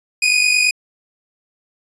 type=tone pair together; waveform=sawtooth; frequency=2453 / 2502 Hz; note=D#7 / D#7; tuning=-25 / +9 cents; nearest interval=unison; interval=34 cents; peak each=-12 dBFS; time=0.22-0.71 s; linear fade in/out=5 ms; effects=resampled to 22050 Hz